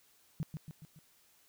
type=tone with echo; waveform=sine; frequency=155.56 Hz; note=D#3; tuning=in tune; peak=-32 dBFS; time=0.4-0.43 s; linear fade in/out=0 ms; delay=140 ms; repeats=4; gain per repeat=-5 dB; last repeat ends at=0.99 s; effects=white hiss -67 dBFS RMS until 1.48 s